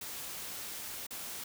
white noise with dropouts, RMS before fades -42 dBFS, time 0.01-1.44 s, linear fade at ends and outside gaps 5 ms, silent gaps 1.068-1.106 s, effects none

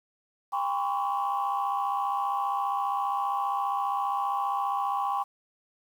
sine tone cluster, 801 / 1000 / 1075 / 1135 Hz, G5 / B5 / C6 / C#6, +37 / +21 / +47 / +41 cents, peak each -28 / -33 / -32 / -31 dBFS, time 0.52-5.24 s, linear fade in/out 20 ms, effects tanh soft clip ceiling -19 dBFS + 9-bit

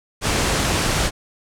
pink low-pass noise, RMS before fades -20 dBFS, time 0.21-1.11 s, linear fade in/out 50 ms, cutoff 9700 Hz, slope 24 dB/octave, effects none

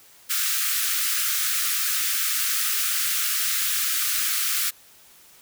white high-pass noise, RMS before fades -24 dBFS, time 0.29-4.71 s, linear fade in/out 20 ms, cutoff 1200 Hz, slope 96 dB/octave, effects white hiss -52 dBFS RMS until 5.41 s

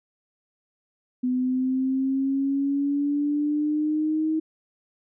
sine exponential sweep, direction up, 250.7 to 317 Hz, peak -21 dBFS, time 1.23-4.4 s, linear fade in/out 10 ms, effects none

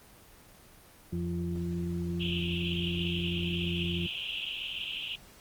harmonic tone, 86.4 Hz, F2, 18 cents flat, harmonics 1 / 2 / 4, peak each -36 / -32 / -38 dBFS, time 1.12-4.07 s, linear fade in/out 10 ms
white band-pass noise, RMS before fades -37 dBFS, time 2.2-5.16 s, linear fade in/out 10 ms, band 2600 to 3300 Hz, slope 96 dB/octave
effects pink hiss -55 dBFS RMS until 5.4 s + Opus 24 kbps

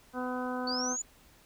harmonic tone, 251.5 Hz, B3, 32 cents sharp, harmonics 1 / 2 / 3 / 4 / 5 / 6, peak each -35 / -38 / -40 / -41 / -42 / -43 dBFS, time 0.13-0.97 s, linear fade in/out 50 ms
sine linear sweep, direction up, 4435 to 7040 Hz, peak -32 dBFS, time 0.67-1.02 s, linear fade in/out 5 ms
effects pink hiss -60 dBFS RMS until 1.45 s

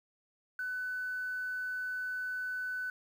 sine tone, 1500 Hz, F#6, 23 cents sharp, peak -33 dBFS, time 0.59-2.9 s, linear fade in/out 2 ms, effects tanh soft clip ceiling -30 dBFS + 10-bit

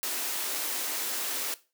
white high-pass noise, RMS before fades -32 dBFS, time 0.03-1.54 s, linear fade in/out 0 ms, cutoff 240 Hz, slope 96 dB/octave, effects noise-tail reverb RT60 0.3 s tail -17 dB re dry

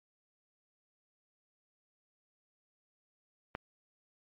click, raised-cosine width 0.5 ms, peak -21 dBFS, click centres 3.551 s, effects MP3 64 kbps

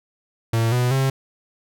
45% pulse tone with pitch steps, 114 / 123.6 / 134.01 Hz, A#2 / B2 / C3, -38 / +2 / +42 cents, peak -17 dBFS, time 0.53-1.1 s, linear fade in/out 5 ms, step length 190 ms, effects none

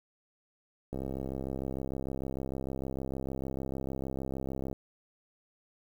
click train, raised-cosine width 2 ms, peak -23 dBFS, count 254, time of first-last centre 0.93-4.729 s, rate 66.6 Hz, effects 9-bit

